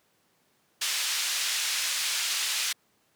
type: band-pass noise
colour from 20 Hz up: pink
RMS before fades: -29 dBFS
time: 0.81-2.73 s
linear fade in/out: 10 ms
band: 2600 to 8400 Hz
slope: 12 dB/octave
effects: pink hiss -68 dBFS RMS until 3.15 s + high-pass 150 Hz 12 dB/octave